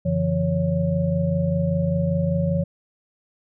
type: tone cluster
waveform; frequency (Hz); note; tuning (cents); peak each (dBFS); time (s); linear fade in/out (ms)
sine; 91.6 / 143.9 / 169 / 558; F#2 / D3 / E3 / C#5; -17 / -35 / +43 / +11; -27 / -27 / -21 / -26; 0.05-2.64; 10
effects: none